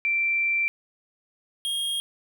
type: tone pair in turn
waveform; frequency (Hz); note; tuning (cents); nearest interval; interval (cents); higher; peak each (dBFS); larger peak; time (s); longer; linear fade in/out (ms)
sine / square; 2349 / 3250; D7 / G#7; 0 / -38; tritone; 562; second; -21 / -26; first; 0.05-0.68 / 1.65-2; first; 0
effects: none